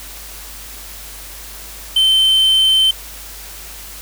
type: tone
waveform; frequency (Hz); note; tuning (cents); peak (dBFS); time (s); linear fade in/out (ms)
triangle; 3090; G7; -26; -8; 1.96-2.91; 5
effects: added 50 Hz sine -37 dBFS peak until 4.01 s + white hiss -34 dBFS RMS until 4.01 s